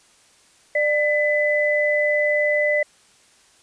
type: tone pair together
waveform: sine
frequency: 596.1 / 2005 Hz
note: D5 / B6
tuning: +26 / +26 cents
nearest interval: octave + major sixth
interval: 2100 cents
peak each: -19 / -20 dBFS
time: 0.75-2.83 s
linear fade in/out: 5 ms
effects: white hiss -55 dBFS RMS until 3.62 s + resampled to 22050 Hz